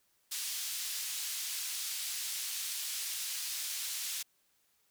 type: band-pass noise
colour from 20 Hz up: pink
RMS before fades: -38 dBFS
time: 0.31-4.23 s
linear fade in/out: 10 ms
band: 3800 to 16000 Hz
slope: 12 dB/octave
effects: white hiss -73 dBFS RMS until 4.9 s